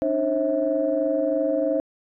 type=tone cluster; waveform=sine; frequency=280.8 / 303.8 / 536 / 649 Hz; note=C#4 / D#4 / C5 / E5; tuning=+22 / -41 / +42 / -27 cents; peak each=-31 / -25 / -23 / -25 dBFS; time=0.02-1.8 s; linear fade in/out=0 ms; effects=tanh soft clip ceiling -10 dBFS